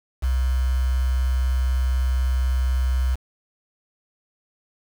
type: tone with quantisation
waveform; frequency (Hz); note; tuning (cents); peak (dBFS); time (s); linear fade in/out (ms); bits
sine; 64; C2; -38; -18; 0.22-3.16; 20; 6
effects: none